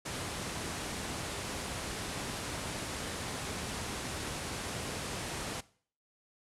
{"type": "low-pass noise", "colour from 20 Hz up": "pink", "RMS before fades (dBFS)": -38, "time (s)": [0.05, 5.61], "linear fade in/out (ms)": 10, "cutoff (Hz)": 11000, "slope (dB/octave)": 48, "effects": ["noise-tail reverb RT60 0.5 s tail -20 dB re dry", "high-pass 60 Hz 12 dB/octave"]}